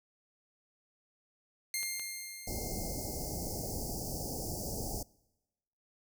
10% pulse tone with exponential decay, 2114 Hz, C7, 17 cents sharp, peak -23 dBFS, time 1.74-3.91 s, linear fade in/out 1 ms, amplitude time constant 470 ms
clicks, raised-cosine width 0.2 ms, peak -30 dBFS, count 2, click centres 1.831 / 1.996 s
pink band-stop noise, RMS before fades -38 dBFS, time 2.47-5.03 s, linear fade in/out 5 ms, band 830 to 4700 Hz, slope 96 dB/octave
effects noise-tail reverb RT60 1.0 s tail -24 dB re dry

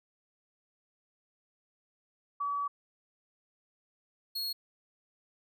sine / 45% pulse tone pair in turn, 1142 / 4312 Hz, D6 / C#8, -49 / -49 cents, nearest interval octave + major seventh, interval 2300 cents, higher second, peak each -30 / -32 dBFS, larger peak first, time 2.4-2.68 / 4.35-4.53 s, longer first, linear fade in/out 10 ms, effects none

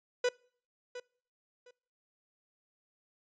45% pulse tone with echo, 493.9 Hz, B4, in tune, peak -26 dBFS, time 0.24-0.29 s, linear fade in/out 5 ms, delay 710 ms, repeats 2, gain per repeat -14 dB, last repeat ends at 1.71 s, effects noise-tail reverb RT60 0.5 s tail -25 dB re dry + resampled to 16000 Hz

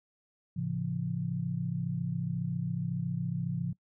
sine chord, A augmented, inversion none, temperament just, 110 / 137.5 / 171.88 Hz, A2 / C#3 / E#3, 0 / -14 / -27 cents, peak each -38 / -34 / -33 dBFS, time 0.56-3.73 s, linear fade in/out 10 ms, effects noise-tail reverb RT60 0.1 s tail -22 dB re dry

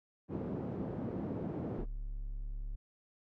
pink band-pass noise, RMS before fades -39 dBFS, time 0.28-1.86 s, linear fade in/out 50 ms, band 140 to 400 Hz, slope 12 dB/octave
triangle tone, 35.38 Hz, C#1, 36 cents sharp, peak -35 dBFS, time 1.78-2.76 s, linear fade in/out 10 ms
effects none

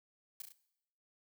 blue noise with echo, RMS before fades -44 dBFS, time 0.4-0.42 s, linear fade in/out 2 ms, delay 34 ms, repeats 3, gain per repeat -4 dB, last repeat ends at 0.522 s, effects noise-tail reverb RT60 0.8 s tail -18 dB re dry

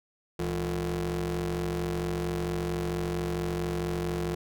30% pulse ring-modulated tone, 93.4 Hz, F#2, 17 cents sharp, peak -23 dBFS, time 0.39-4.35 s, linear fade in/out 5 ms, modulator 258 Hz, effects none

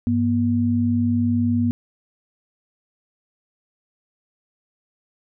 sine tone pair together, 99.89 / 240 Hz, G2 / B3, +33 / -49 cents, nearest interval octave + minor third, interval 1518 cents, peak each -22 / -18 dBFS, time 0.07-1.71 s, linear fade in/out 0 ms, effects none

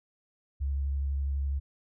sine tone with vibrato, 69.3 Hz, C#2, in tune, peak -27 dBFS, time 0.6-1.6 s, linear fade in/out 20 ms, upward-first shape sine, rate 12 Hz, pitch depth 20 cents each way, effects none

